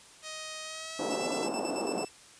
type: tone with pitch glide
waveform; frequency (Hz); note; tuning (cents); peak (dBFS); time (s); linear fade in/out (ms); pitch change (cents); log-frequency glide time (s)
5% pulse; 626 to 667.1; D#5 to E5; +10 to +20; -27; 0.22-1.49; 50; +110; 0.62-1.3
type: band-pass noise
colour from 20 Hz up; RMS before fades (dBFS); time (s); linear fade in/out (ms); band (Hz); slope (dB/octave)
pink; -33; 0.99-2.05; 5; 250 to 870; 24
type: tone with tremolo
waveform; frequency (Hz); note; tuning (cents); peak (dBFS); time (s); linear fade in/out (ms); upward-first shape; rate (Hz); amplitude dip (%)
5% pulse; 2650; E7; +9; -25; 1.1-2.09; 10; square; 9.1; 65
effects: white hiss -54 dBFS RMS until 2.39 s + resampled to 22050 Hz